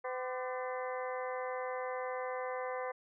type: harmonic tone with a mistuned harmonic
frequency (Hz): 254.4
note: C4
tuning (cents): -48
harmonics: 2 / 3 / 4 / 5 / 6 / 7 / 8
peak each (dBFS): -38 / -43 / -44 / -46 / -51 / -49 / -49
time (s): 0.04-2.92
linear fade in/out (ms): 10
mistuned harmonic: 5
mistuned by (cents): -120
effects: none